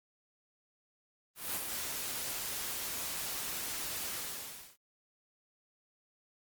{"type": "noise with ADSR envelope", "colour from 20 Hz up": "white", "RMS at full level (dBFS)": -34, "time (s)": [1.35, 4.77], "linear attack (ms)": 200, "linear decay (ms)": 33, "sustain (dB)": -4, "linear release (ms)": 640, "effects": ["Opus 32 kbps"]}